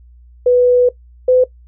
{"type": "tone pair in turn", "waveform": "sine", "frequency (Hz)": [493.9, 506.6], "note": ["B4", "B4"], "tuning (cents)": [0, 44], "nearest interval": "unison", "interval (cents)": 44, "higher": "second", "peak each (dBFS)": -7, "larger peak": "neither", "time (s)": [[0.46, 0.89], [1.28, 1.44]], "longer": "first", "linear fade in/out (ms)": 5, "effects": ["noise-tail reverb RT60 0.1 s tail -17 dB re dry", "added 60 Hz sine -40 dBFS peak until 1.67 s"]}